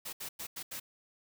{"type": "noise bursts at uneven times", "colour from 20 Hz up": "white", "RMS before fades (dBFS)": -41, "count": 5, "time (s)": [[0.05, 0.13], [0.2, 0.29], [0.39, 0.47], [0.56, 0.63], [0.71, 0.8]], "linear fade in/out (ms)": 10, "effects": []}